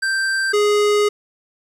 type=tone pair in turn; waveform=square; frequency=1568 / 415.3 Hz; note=G6 / G#4; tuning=0 / 0 cents; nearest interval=octave + major seventh; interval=2300 cents; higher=first; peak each=-18 / -14 dBFS; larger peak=second; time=0.02-0.53 / 0.53-1.09 s; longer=second; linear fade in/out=10 ms; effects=low-pass 9000 Hz 12 dB/octave + 9-bit